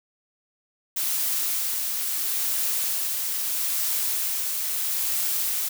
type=noise with tremolo; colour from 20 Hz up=blue; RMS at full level=-25 dBFS; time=0.96-5.69 s; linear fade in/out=10 ms; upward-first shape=sine; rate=0.76 Hz; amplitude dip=25%; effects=none